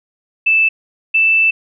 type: tone pair in turn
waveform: sine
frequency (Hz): 2637 / 2647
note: E7 / E7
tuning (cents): 0 / +7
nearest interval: unison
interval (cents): 7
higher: second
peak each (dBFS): -9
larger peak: neither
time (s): 0.46-0.69 / 1.14-1.51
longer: second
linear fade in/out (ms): 10
effects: none